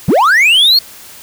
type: linear sweep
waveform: triangle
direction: up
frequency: 110 to 4432 Hz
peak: -4 dBFS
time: 0.08-0.79 s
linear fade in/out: 5 ms
effects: white hiss -35 dBFS RMS until 1.22 s